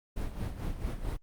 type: noise with tremolo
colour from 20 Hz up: brown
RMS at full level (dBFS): -32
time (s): 0.16-1.17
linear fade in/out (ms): 10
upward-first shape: sine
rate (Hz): 4.5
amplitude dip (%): 65
effects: Opus 32 kbps